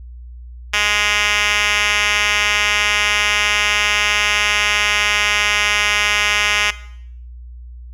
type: tone with band-pass filter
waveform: 5% pulse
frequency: 207.7 Hz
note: G#3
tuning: in tune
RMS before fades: -17 dBFS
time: 0.73-6.71 s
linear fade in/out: 10 ms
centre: 3200 Hz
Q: 1.4
effects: noise-tail reverb RT60 0.7 s tail -17 dB re dry + added 60 Hz sine -32 dBFS peak until 7.93 s